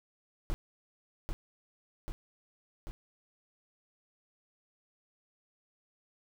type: noise with echo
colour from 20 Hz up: brown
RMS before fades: -31 dBFS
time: 0.5-0.54 s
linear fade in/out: 0 ms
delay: 790 ms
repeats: 3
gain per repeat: -3 dB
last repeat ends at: 2.91 s
effects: none